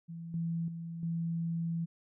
sine tone with level steps, 166.8 Hz, E3, 21 cents sharp, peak -40 / -31 / -38 / -31 dBFS, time 0.08-1.86 s, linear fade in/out 20 ms, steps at 0.34 / 0.68 / 1.03 s, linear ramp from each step 2 ms, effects none

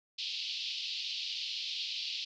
white band-pass noise, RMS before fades -38 dBFS, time 0.18-2.25 s, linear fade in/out 10 ms, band 2700 to 4800 Hz, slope 48 dB/octave, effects none

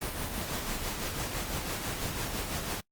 pink noise with tremolo, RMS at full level -33 dBFS, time 0.01-2.81 s, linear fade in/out 10 ms, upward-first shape sine, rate 6 Hz, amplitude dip 40%, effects noise-tail reverb RT60 0.1 s tail -24 dB re dry + Opus 32 kbps

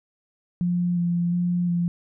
sine tone with vibrato, 174.61 Hz, F3, in tune, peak -20 dBFS, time 0.61-1.88 s, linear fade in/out 0 ms, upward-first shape square, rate 1.4 Hz, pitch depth 15 cents each way, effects none

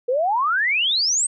sine exponential sweep, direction up, 471.5 to 8560 Hz, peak -17 dBFS, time 0.08-1.27 s, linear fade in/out 10 ms, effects none

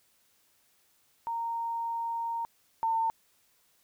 sine tone pair in turn, 925 / 903.9 Hz, A#5 / A5, -14 / +46 cents, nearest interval unison, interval 40 cents, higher first, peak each -30 / -25 dBFS, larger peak second, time 1.27-2.45 / 2.83-3.1 s, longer first, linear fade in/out 0 ms, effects white hiss -68 dBFS RMS until 3.83 s

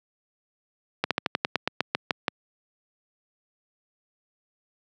slowing click train, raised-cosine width 0.3 ms, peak -6 dBFS, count 12, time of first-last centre 1.04-2.282 s, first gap 67 ms, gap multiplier 1.1, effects high-pass 150 Hz 12 dB/octave

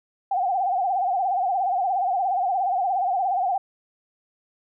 sine tone with vibrato, 750 Hz, F#5, 23 cents sharp, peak -20 dBFS, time 0.31-3.58 s, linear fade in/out 5 ms, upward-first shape sine, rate 17 Hz, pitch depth 110 cents each way, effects none

